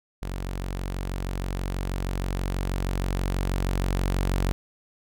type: tone with level ramp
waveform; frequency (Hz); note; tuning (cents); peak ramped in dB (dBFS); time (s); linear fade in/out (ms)
sawtooth; 46.25; F#1; 0; -26 to -18; 0.22-4.52; 0
effects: none